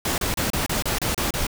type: noise bursts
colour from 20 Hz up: pink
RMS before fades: -24 dBFS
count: 9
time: 0.05-1.468 s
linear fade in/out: 2 ms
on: 130 ms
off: 31 ms
effects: none